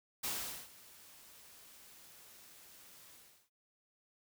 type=noise with ADSR envelope; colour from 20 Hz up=white; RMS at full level=-37 dBFS; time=0.23-3.5 s; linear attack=14 ms; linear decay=430 ms; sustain=-21 dB; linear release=360 ms; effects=none